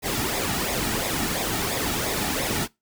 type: noise with flanger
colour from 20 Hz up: pink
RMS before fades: -26 dBFS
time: 0.02-2.68 s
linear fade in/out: 50 ms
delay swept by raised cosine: 0.67 to 1.97 ms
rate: 2.9 Hz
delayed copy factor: -0.6
effects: noise-tail reverb RT60 0.2 s tail -22 dB re dry